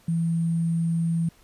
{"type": "tone with sample-and-hold", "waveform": "sine", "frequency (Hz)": 166.3, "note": "E3", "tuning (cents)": 16, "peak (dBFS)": -21, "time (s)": [0.08, 1.29], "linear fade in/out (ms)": 5, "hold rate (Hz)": 8820, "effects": ["pink hiss -58 dBFS RMS until 1.43 s", "resampled to 32000 Hz"]}